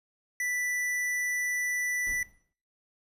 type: tone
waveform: square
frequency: 1976 Hz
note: B6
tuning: in tune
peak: -29 dBFS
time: 0.4-2.23 s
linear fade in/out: 2 ms
type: noise with exponential decay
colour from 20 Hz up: brown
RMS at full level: -41 dBFS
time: 2.07-2.53 s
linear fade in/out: 0 ms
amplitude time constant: 100 ms
effects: noise-tail reverb RT60 0.5 s tail -22 dB re dry + resampled to 32000 Hz